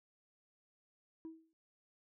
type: tone with exponential decay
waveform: sine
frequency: 323.1 Hz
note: E4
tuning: 35 cents flat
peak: -40 dBFS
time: 1.25-1.53 s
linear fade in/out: 0 ms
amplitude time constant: 59 ms
effects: tanh soft clip ceiling -42 dBFS